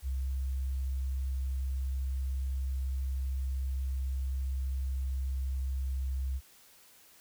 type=tone; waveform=sine; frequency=66.1 Hz; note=C2; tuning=18 cents sharp; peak=-30 dBFS; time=0.02-6.41 s; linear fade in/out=50 ms; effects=white hiss -59 dBFS RMS until 7.2 s